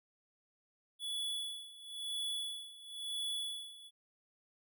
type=tone with tremolo; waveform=square; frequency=3415 Hz; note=G#7; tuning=48 cents sharp; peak=-36 dBFS; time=0.99-3.91 s; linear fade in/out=50 ms; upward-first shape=sine; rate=0.98 Hz; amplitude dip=85%; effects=none